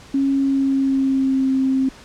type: tone with pitch glide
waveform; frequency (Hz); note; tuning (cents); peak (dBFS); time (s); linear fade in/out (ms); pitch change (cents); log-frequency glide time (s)
sine; 273.9 to 264.9; C#4 to C4; -21 to +22; -15; 0.14-1.89; 5; -57; 0.34-1.5
effects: pink hiss -43 dBFS RMS until 2.04 s + low-pass 7000 Hz 12 dB/octave